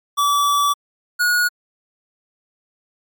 square tone pair in turn, 1152 / 1451.4 Hz, D6 / F#6, -34 / -34 cents, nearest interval major third, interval 400 cents, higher second, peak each -15 dBFS, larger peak neither, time 0.17-0.74 / 1.19-1.49 s, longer first, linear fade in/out 20 ms, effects MP3 96 kbps

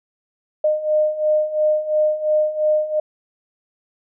sine beating tone pair, 610 / 612.9 Hz, D#5 / D#5, -34 / -26 cents, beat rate 2.9 Hz, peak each -21 / -17 dBFS, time 0.64-3 s, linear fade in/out 5 ms, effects none

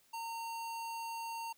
square tone, 917 Hz, A#5, 29 cents flat, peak -40 dBFS, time 0.13-1.53 s, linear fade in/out 10 ms, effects white hiss -69 dBFS RMS until 1.57 s

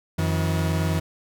40% pulse tone pair together, 89.7 / 160 Hz, F2 / D#3, +47 / +49 cents, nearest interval minor seventh, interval 1002 cents, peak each -23 dBFS, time 0.18-1 s, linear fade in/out 10 ms, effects none

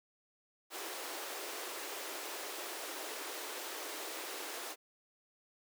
pink high-pass noise, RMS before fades -43 dBFS, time 0.7-4.76 s, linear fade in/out 50 ms, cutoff 320 Hz, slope 48 dB/octave, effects none

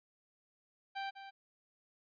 sawtooth tone with echo, 784 Hz, G5, in tune, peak -34 dBFS, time 0.95-1.11 s, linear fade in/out 20 ms, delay 200 ms, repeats 1, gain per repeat -10 dB, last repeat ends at 1.31 s, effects resampled to 11025 Hz

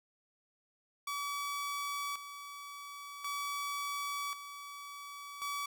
sawtooth tone with tremolo, 1143 Hz, D6, 47 cents flat, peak -32 dBFS, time 1.07-5.66 s, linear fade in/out 5 ms, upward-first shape square, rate 0.46 Hz, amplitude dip 65%, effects none

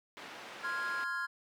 white band-pass noise, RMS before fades -48 dBFS, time 0.17-1.04 s, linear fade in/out 0 ms, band 250 to 2300 Hz, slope 12 dB/octave
triangle chord, F minor, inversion second, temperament equal, 1046.5 / 1396.9 / 1661.2 Hz, C6 / F6 / Ab6, 0 / 0 / 0 cents, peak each -39 / -35 / -36 dBFS, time 0.63-1.27 s, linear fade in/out 20 ms
effects none

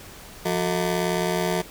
20% pulse ring-modulated tone, 269.8 Hz, C#4, 47 cents flat, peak -14 dBFS, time 0.45-1.62 s, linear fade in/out 10 ms, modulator 95.6 Hz, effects pink hiss -43 dBFS RMS until 1.7 s

